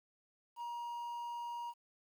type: tone with quantisation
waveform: triangle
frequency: 949 Hz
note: A#5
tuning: 31 cents sharp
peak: -38 dBFS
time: 0.56-1.74 s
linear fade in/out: 50 ms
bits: 11
effects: none